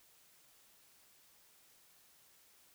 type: silence
effects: white hiss -66 dBFS RMS until 2.74 s

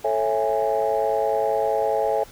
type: chord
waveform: sine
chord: A major seventh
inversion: none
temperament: just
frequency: 440 / 550 / 660 / 825 Hz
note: A4 / C#5 / E5 / G#5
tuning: 0 / -14 / +2 / -12 cents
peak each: -24 dBFS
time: 0.04-2.24 s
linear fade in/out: 10 ms
effects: tanh soft clip ceiling -11 dBFS + pink hiss -47 dBFS RMS until 2.31 s

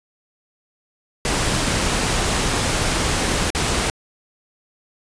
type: noise with dropouts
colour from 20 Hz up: pink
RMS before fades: -20 dBFS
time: 1.25-3.9 s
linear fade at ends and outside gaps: 1 ms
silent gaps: 3.503-3.549 s
effects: resampled to 22050 Hz

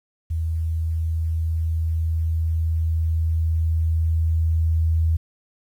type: tone with level ramp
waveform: sine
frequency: 81 Hz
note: E2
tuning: 30 cents flat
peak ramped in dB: -21 to -16 dBFS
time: 0.3-5.17 s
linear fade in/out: 10 ms
effects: 9-bit

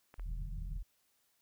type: clicks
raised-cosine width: 0.5 ms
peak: -38 dBFS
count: 2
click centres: 0.141 / 0.196 s
type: tone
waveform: sine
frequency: 41.2 Hz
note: E1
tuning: in tune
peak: -38 dBFS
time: 0.18-0.83 s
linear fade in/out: 10 ms
type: low-pass noise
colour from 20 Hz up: white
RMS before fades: -47 dBFS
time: 0.25-0.79 s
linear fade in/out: 20 ms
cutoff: 180 Hz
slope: 96 dB/octave
effects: white hiss -75 dBFS RMS until 1.41 s

